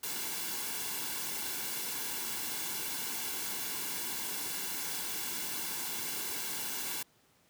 white noise with comb filter, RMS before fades -37 dBFS, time 0.03-7.03 s, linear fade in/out 5 ms, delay 1.6 ms, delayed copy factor -0.6, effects pink hiss -67 dBFS RMS until 7.49 s + high-pass 100 Hz 12 dB/octave

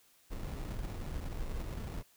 brown noise with sample-and-hold, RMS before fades -39 dBFS, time 0.3-2.03 s, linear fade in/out 20 ms, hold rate 1575 Hz, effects white hiss -66 dBFS RMS until 2.16 s

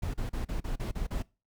brown noise bursts, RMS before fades -32 dBFS, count 8, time 0.02-1.225 s, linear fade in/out 10 ms, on 120 ms, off 35 ms, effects noise-tail reverb RT60 0.3 s tail -23 dB re dry

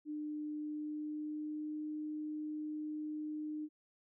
sine tone with pitch glide, 301 to 304.5 Hz, D4 to D#4, +43 to -37 cents, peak -38 dBFS, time 0.05-3.69 s, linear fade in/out 50 ms, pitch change +20 cents, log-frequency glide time 0.6-1.83 s, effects none

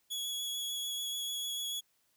sawtooth tone with vibrato, 3361 Hz, G#7, 20 cents sharp, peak -32 dBFS, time 0.1-1.81 s, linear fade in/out 20 ms, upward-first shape square, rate 6.8 Hz, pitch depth 9 cents each way, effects white hiss -74 dBFS RMS until 2.16 s

